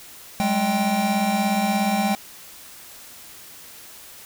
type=tone cluster; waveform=square; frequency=192.9 / 209.8 / 784 Hz; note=G3 / G#3 / G5; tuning=-28 / +18 / 0 cents; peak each=-28 / -23 / -24 dBFS; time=0.4-2.15 s; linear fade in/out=0 ms; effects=white hiss -43 dBFS RMS until 4.25 s